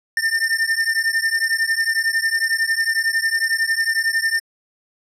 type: beating tone pair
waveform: square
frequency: 1798 / 1809 Hz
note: A6 / A6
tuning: +37 / +48 cents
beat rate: 11 Hz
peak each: -21 dBFS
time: 0.17-4.4 s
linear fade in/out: 2 ms
effects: low-pass 11000 Hz 12 dB/octave